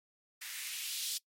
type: noise with band-pass filter sweep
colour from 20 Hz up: violet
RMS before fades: -40 dBFS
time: 0.41-1.18 s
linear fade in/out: 10 ms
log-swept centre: 1700 to 4100 Hz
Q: 1.8
effects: noise-tail reverb RT60 0.1 s tail -22 dB re dry + MP3 64 kbps